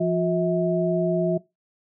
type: tone cluster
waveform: sine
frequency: 172.1 / 359.1 / 643 Hz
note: F3 / F4 / E5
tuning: -25 / +48 / -43 cents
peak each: -24 dBFS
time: 0-1.38 s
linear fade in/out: 10 ms
effects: noise-tail reverb RT60 0.2 s tail -19 dB re dry